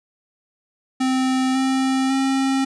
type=tone with pitch steps; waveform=square; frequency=260 / 264.1 / 268.2 Hz; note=C4 / C4 / C4; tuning=-11 / +16 / +43 cents; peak=-18 dBFS; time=1-2.65 s; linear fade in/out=10 ms; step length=550 ms; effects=resampled to 22050 Hz